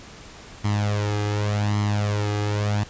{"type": "tone with flanger", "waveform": "sawtooth", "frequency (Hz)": 103.83, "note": "G#2", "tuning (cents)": 0, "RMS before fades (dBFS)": -23, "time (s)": [0.64, 2.84], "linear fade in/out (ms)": 10, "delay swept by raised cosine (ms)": [0.96, 2.46], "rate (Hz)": 0.87, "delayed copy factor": 0.7, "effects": ["pink hiss -43 dBFS RMS until 2.89 s", "resampled to 16000 Hz"]}